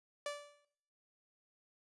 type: tone with exponential decay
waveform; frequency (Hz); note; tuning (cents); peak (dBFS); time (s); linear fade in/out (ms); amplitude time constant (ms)
sawtooth; 582; D5; -16; -32; 0.26-0.65; 2; 83
effects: noise-tail reverb RT60 0.7 s tail -18 dB re dry + resampled to 24000 Hz